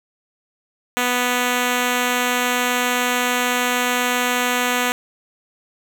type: tone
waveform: 5% pulse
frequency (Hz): 246.9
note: B3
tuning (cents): 0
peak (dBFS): -6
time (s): 0.97-4.92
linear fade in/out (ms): 0
effects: none